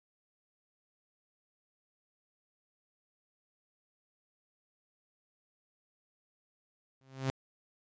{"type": "tone with exponential growth", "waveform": "sawtooth", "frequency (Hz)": 133.1, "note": "C3", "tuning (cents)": 30, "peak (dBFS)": -23, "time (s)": [7.01, 7.3], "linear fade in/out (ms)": 0, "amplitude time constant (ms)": 61, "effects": ["resampled to 16000 Hz"]}